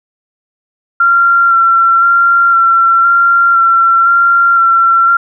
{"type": "tone with vibrato", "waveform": "sine", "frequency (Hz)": 1369, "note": "F6", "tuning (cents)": -35, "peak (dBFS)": -5, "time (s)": [1, 5.17], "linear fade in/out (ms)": 5, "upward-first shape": "square", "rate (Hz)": 0.98, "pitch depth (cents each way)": 15, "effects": []}